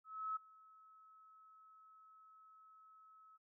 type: tone with ADSR envelope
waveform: sine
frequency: 1292 Hz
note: E6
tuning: 35 cents flat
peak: -37 dBFS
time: 0.04-3.38 s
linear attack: 320 ms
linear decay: 13 ms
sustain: -24 dB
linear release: 25 ms
effects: none